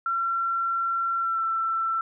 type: tone with pitch glide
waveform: sine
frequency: 1360 to 1338.2 Hz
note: F6 to E6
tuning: -46 to +26 cents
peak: -23 dBFS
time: 0.06-2.01 s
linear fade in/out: 2 ms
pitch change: -28 cents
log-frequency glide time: 1.19-1.43 s
effects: none